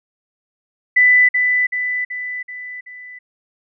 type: tone with echo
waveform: sine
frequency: 1992 Hz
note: B6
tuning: 14 cents sharp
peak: -8 dBFS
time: 0.96-1.29 s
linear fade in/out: 10 ms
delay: 380 ms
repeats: 5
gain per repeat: -5 dB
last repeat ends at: 3.19 s
effects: none